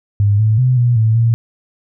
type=tone with pitch steps; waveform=sine; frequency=102.1 / 108.9 / 127.3 / 121 / 110.9 / 115.6 Hz; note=G#2 / A2 / C3 / B2 / A2 / A#2; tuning=-29 / -17 / -47 / -35 / +14 / -14 cents; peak=-9 dBFS; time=0.2-1.34 s; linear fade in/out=0 ms; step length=190 ms; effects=none